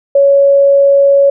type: tone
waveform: sine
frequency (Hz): 558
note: C#5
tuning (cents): +11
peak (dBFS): -4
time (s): 0.15-1.3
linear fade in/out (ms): 5
effects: none